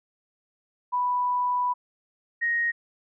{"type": "tone pair in turn", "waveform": "sine", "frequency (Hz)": [987.8, 1872.3], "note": ["B5", "A#6"], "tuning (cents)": [0, 7], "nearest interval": "major seventh", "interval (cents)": 1107, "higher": "second", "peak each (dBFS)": [-22, -22], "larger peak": "neither", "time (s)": [[0.92, 1.74], [2.41, 2.72]], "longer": "first", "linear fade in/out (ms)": 20, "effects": []}